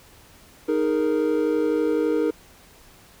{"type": "chord", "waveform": "triangle", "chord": "D# suspended fourth", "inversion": "none", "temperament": "just", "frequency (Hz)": [311.1, 414.8, 466.7], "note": ["D#4", "G#4", "A#4"], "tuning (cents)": [0, -2, 2], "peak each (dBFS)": [-21, -24, -21], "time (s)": [0.68, 2.31], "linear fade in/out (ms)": 10, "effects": ["pink hiss -51 dBFS RMS until 3.2 s"]}